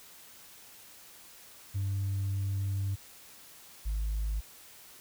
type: tone pair in turn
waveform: sine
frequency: 98 / 52.64 Hz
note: G2 / G#1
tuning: 0 / +24 cents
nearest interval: major seventh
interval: 1076 cents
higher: first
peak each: -27 dBFS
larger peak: neither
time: 1.74-2.96 / 3.85-4.41 s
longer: first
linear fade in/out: 20 ms
effects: tanh soft clip ceiling -27 dBFS + white hiss -53 dBFS RMS until 5 s